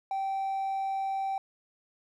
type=tone; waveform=triangle; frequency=777 Hz; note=G5; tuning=16 cents flat; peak=-26 dBFS; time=0.11-1.38 s; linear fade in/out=2 ms; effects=tanh soft clip ceiling -23 dBFS